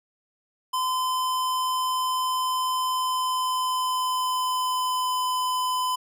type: tone with pitch glide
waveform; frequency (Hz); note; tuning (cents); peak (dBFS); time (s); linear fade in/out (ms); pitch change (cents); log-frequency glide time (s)
square; 1023 to 1011.8; C6 to B5; -39 to +42; -24; 0.73-5.96; 10; -19; 2.85-5.32
effects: none